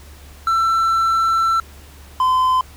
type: tone pair in turn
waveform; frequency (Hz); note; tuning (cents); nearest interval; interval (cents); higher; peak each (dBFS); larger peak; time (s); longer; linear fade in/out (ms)
triangle; 1339 / 1025.2; E6 / C6; +27 / -36; perfect fourth; 463; first; -12 / -11; second; 0.47-1.6 / 2.2-2.61; first; 2
effects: added 72 Hz sine -40 dBFS peak until 2.76 s + pink hiss -45 dBFS RMS until 2.76 s